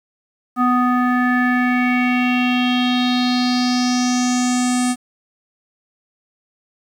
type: tone with low-pass filter sweep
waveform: square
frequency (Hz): 248.5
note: B3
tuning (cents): +11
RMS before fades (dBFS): -17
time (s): 0.56-4.96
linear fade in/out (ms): 50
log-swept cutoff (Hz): 1200 to 8900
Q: 4.7
effects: 8-bit